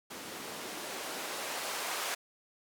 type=noise with band-pass filter sweep; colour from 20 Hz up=blue; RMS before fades=-39 dBFS; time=0.1-2.15 s; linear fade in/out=10 ms; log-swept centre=220 to 750 Hz; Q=0.85; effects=none